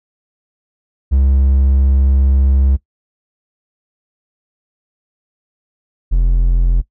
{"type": "tone pair in turn", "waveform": "triangle", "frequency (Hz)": [67.4, 43.13], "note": ["C#2", "F1"], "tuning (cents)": [-48, -21], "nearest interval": "minor sixth", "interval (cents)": 773, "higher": "first", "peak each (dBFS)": -7, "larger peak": "neither", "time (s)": [[1.11, 2.77], [6.11, 6.82]], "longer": "first", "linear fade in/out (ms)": 20, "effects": ["noise-tail reverb RT60 0.1 s tail -19 dB re dry"]}